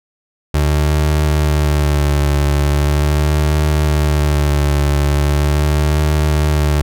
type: tone with vibrato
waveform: 30% pulse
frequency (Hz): 73.8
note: D2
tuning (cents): +9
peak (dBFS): -9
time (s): 0.54-6.82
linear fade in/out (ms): 5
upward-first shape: sine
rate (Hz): 0.4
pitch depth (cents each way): 43
effects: none